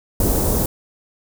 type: band-stop noise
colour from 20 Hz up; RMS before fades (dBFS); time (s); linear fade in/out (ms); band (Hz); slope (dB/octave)
pink; -18; 0.2-0.66; 2; 590 to 10000; 12
effects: none